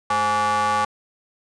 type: ring-modulated tone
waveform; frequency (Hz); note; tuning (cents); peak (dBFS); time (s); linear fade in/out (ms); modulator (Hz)
square; 155.56; D#3; 0; -16; 0.1-0.85; 5; 993
effects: resampled to 22050 Hz